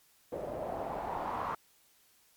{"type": "noise with low-pass filter sweep", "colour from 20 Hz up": "white", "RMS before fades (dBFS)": -37, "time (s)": [0.32, 1.55], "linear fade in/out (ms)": 5, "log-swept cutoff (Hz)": [530, 1100], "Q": 3.8, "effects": ["white hiss -66 dBFS RMS until 2.36 s", "MP3 96 kbps"]}